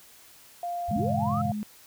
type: tone with pitch glide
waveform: sine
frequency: 698.5 to 704.2 Hz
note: F5 to F5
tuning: 0 to +14 cents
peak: -29 dBFS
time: 0.63-1.52 s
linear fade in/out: 2 ms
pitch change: +14 cents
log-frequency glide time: 1.24-1.4 s
type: linear sweep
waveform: sine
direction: up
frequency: 48.8 to 1340 Hz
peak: -30 dBFS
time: 0.88-1.42 s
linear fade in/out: 10 ms
type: tone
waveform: sine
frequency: 210.2 Hz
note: G#3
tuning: 21 cents sharp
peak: -29 dBFS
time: 0.91-1.63 s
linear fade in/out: 0 ms
type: chord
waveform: sine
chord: G diminished seventh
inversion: none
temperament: equal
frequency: 98 / 116.54 / 138.59 / 164.81 Hz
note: G2 / Bb2 / Db3 / Fb3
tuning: 0 / 0 / 0 / 0 cents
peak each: -33 / -34 / -32 / -38 dBFS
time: 0.96-1.52 s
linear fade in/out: 5 ms
effects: white hiss -53 dBFS RMS until 1.86 s